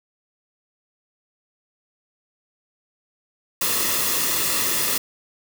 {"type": "noise with comb filter", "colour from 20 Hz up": "white", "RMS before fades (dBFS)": -22, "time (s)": [3.61, 4.98], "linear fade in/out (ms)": 5, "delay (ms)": 1.3, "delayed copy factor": -0.55, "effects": []}